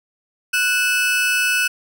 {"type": "tone pair together", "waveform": "40% pulse", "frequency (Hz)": [1480, 2610], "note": ["F#6", "E7"], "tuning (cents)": [0, -18], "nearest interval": "minor seventh", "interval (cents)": 982, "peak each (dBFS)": -18, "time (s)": [0.53, 1.68], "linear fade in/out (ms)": 10, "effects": []}